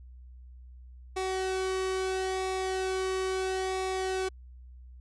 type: tone with flanger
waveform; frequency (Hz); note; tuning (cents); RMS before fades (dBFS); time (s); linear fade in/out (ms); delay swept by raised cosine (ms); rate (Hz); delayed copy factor
sawtooth; 377.1; F#4; +33; -31; 1.16-4.29; 10; 0.65 to 1.22; 0.75; -0.5
effects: added 62 Hz sine -46 dBFS peak until 5 s + resampled to 22050 Hz